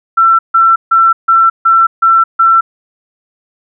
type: tone bursts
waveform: sine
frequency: 1344 Hz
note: E6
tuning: 33 cents sharp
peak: -4 dBFS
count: 7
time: 0.17-2.61 s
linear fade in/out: 10 ms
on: 220 ms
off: 150 ms
effects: none